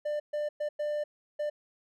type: tone bursts at uneven times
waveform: triangle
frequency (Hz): 595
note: D5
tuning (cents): +22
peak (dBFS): -27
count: 5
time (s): 0.05-0.2 / 0.33-0.49 / 0.6-0.69 / 0.79-1.04 / 1.39-1.5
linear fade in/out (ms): 10
effects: none